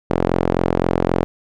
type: tone with band-pass filter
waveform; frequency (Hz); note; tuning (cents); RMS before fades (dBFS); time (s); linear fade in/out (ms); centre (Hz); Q
sawtooth; 43.8; F1; +6; -18; 0.1-1.24; 0; 470; 0.92
effects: none